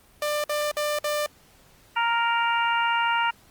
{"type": "tone bursts", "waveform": "sawtooth", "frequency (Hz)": 595, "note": "D5", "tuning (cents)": 22, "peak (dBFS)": -20, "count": 4, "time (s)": [0.22, 1.262], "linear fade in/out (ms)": 2, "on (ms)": 220, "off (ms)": 54}
{"type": "harmonic tone", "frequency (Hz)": 466.2, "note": "A#4", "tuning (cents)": 0, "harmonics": [2, 3, 4, 5, 6], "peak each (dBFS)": [-23, -26, -33, -33, -30], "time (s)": [1.96, 3.31], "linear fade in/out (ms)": 10}
{"effects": ["pink hiss -56 dBFS RMS until 3.5 s", "Opus 32 kbps"]}